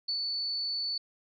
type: tone with ADSR envelope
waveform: sine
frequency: 4474 Hz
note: C#8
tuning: 15 cents sharp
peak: -28 dBFS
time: 0.08-0.98 s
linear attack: 10 ms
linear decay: 87 ms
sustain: -2 dB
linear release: 5 ms
effects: none